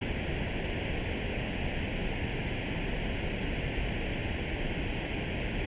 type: noise with comb filter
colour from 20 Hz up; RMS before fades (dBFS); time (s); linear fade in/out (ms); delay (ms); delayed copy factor
pink; -32; 0.01-5.66; 10; 0.41; +0.85
effects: resampled to 8000 Hz